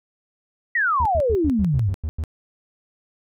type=exponential sweep; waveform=sine; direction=down; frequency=1975.5 to 85.4 Hz; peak=-17 dBFS; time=0.75-1.93 s; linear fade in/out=5 ms
type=tone bursts; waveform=triangle; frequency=77.78 Hz; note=D#2; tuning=in tune; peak=-20 dBFS; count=9; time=1-2.238 s; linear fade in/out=0 ms; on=54 ms; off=94 ms
effects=none